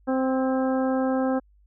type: harmonic tone with a mistuned harmonic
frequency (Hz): 261.6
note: C4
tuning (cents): 0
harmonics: 1 / 2 / 3 / 4 / 5 / 6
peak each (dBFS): -23 / -26 / -31 / -38 / -37 / -40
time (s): 0.07-1.4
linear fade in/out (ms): 20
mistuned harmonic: 6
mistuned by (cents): +31
effects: added 50 Hz sine -55 dBFS peak until 1.66 s